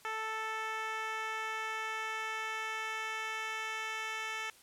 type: tone with band-pass filter sweep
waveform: 10% pulse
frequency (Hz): 440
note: A4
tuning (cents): 0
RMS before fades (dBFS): -38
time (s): 0.05-4.5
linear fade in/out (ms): 0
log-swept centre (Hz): 1300 to 2600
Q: 0.76
effects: white hiss -60 dBFS RMS until 4.62 s + low-pass 12000 Hz 12 dB/octave